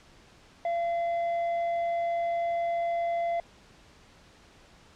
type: tone with tanh clipping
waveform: sine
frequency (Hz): 683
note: F5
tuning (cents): -39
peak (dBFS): -27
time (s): 0.65-3.4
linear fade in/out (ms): 2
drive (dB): 5
effects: pink hiss -56 dBFS RMS until 4.95 s + low-pass 6000 Hz 12 dB/octave